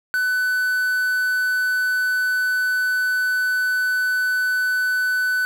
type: tone with quantisation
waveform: triangle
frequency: 1500 Hz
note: F#6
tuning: 23 cents sharp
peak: -16 dBFS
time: 0.14-5.45 s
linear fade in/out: 0 ms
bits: 6
effects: none